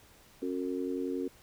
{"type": "harmonic tone", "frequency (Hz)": 91, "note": "F#2", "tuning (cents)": -28, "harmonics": [3, 4, 5], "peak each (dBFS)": [-34, -36, -38], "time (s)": [0.42, 1.28], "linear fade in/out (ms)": 5, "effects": ["pink hiss -59 dBFS RMS until 1.42 s"]}